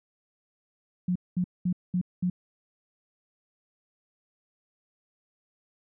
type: tone bursts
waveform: sine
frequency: 179.8 Hz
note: F#3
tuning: 49 cents flat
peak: -23 dBFS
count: 5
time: 1.08-2.3 s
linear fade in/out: 5 ms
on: 76 ms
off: 210 ms
effects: none